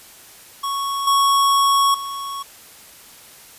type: tone with level steps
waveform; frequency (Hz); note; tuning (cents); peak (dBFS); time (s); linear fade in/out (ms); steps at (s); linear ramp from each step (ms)
square; 1108.7; C#6; 0; -22 / -14 / -27; 0.63-2.43; 10; 1.07 / 1.94; 5
effects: white hiss -44 dBFS RMS until 3.58 s + resampled to 32000 Hz